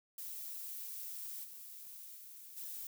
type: noise with level steps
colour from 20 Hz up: violet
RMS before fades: -45 / -51 / -53 / -45 dBFS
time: 0.18-2.87 s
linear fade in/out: 2 ms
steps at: 1.43 / 2.15 / 2.56 s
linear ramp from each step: 20 ms
effects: none